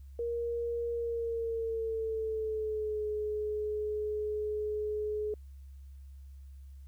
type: tone with pitch glide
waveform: sine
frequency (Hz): 470 to 423.6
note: A#4 to G#4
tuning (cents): +14 to +34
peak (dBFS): -31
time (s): 0.19-5.34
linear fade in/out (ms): 2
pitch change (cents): -180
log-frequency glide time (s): 0.92-3.06
effects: added 68 Hz sine -46 dBFS peak until 6.87 s + white hiss -74 dBFS RMS until 6.87 s